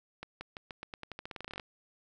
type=accelerating click train; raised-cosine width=0.3 ms; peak=-25 dBFS; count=20; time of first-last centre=0.23-1.598 s; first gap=180 ms; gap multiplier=0.88; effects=none